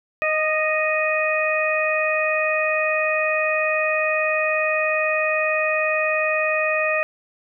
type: harmonic tone with a mistuned harmonic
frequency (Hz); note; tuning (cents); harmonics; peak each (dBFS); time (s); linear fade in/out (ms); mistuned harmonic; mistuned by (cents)
622.3; D#5; 0; 1 / 2 / 3 / 4; -22 / -27 / -25 / -23; 0.22-7.03; 0; 2; -17
effects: none